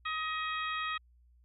harmonic tone with a mistuned harmonic, 630 Hz, D#5, 21 cents sharp, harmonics 2 / 3 / 4 / 5 / 6, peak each -35 / -39 / -41 / -43 / -45 dBFS, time 0.05-0.98 s, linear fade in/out 10 ms, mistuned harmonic 5, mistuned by +64 cents, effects added 60 Hz sine -60 dBFS peak until 1.44 s

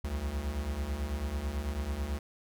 square beating tone pair, 64 / 73.1 Hz, C2 / D2, -38 / -7 cents, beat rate 9.1 Hz, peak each -38 / -34 dBFS, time 0.04-2.19 s, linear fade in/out 5 ms, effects none

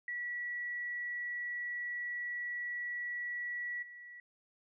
sine tone with level steps, 1940 Hz, B6, 31 cents flat, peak -36 / -48 dBFS, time 0.08-4.2 s, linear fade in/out 2 ms, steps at 3.82 s, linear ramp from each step 10 ms, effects none

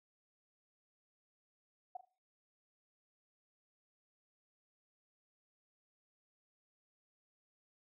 sine tone with echo, 732 Hz, F#5, 19 cents flat, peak -40 dBFS, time 1.95-1.97 s, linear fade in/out 5 ms, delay 41 ms, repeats 2, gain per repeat -12 dB, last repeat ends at 2.052 s, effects noise-tail reverb RT60 0.5 s tail -23 dB re dry

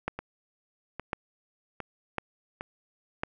two click trains, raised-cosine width 0.5 ms, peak -20 / -14 dBFS, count 4 / 4, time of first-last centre 0.19-2.609 / 0.08-3.235 s, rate 1.24 / 0.951 Hz, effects none

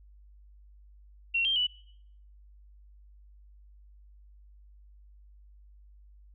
sine tone with pitch steps, 2733 / 3172 / 2962 Hz, F7 / G7 / F#7, -38 / +20 / +1 cents, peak -24 dBFS, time 1.34-1.67 s, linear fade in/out 10 ms, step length 110 ms, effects noise-tail reverb RT60 0.7 s tail -24 dB re dry + added 50 Hz sine -52 dBFS peak until 6.34 s

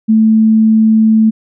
sine tone, 220 Hz, A3, in tune, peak -5 dBFS, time 0.08-1.31 s, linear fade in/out 20 ms, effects none

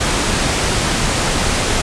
pink low-pass noise, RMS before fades -17 dBFS, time 0-1.82 s, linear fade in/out 10 ms, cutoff 9600 Hz, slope 48 dB/octave, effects none

